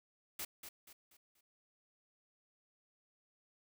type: noise with echo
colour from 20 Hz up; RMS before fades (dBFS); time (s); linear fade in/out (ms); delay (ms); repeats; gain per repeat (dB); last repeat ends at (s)
white; -42; 0.39-0.45; 5; 240; 4; -8; 1.41
effects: none